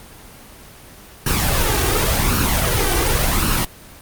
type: noise with flanger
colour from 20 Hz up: pink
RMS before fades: -17 dBFS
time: 1.26-3.65 s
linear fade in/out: 5 ms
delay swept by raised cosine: 0.71 to 2.61 ms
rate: 0.9 Hz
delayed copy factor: +0.65
effects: pink hiss -41 dBFS RMS until 4.01 s + Opus 24 kbps